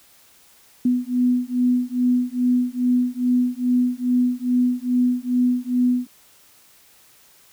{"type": "beating tone pair", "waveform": "sine", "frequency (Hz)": [246.9, 249.3], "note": ["B3", "B3"], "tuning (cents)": [0, 16], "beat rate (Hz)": 2.4, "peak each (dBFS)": -20, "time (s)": [0.85, 6.07], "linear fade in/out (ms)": 5, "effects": ["white hiss -53 dBFS RMS until 7.52 s"]}